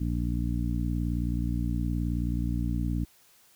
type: harmonic tone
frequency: 59 Hz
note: A#1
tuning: 22 cents sharp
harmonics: 1 / 2 / 3 / 4 / 5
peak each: -29 / -32 / -34 / -35 / -36 dBFS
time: 0-3.05 s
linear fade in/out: 10 ms
effects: white hiss -60 dBFS RMS until 3.55 s